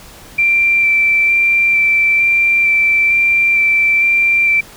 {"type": "tone with vibrato", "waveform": "sine", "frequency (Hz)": 2349, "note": "D7", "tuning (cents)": 0, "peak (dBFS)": -9, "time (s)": [0.38, 4.61], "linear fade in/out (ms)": 10, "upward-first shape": "square", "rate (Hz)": 1.1, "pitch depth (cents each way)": 9, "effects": ["pink hiss -38 dBFS RMS until 4.76 s"]}